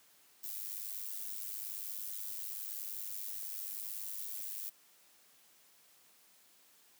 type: noise with amplitude modulation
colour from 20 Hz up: violet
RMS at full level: -39 dBFS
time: 0.43-4.7 s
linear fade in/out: 10 ms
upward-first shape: sine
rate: 101 Hz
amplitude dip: 70%
effects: white hiss -65 dBFS RMS until 6.99 s + high-pass 150 Hz 12 dB/octave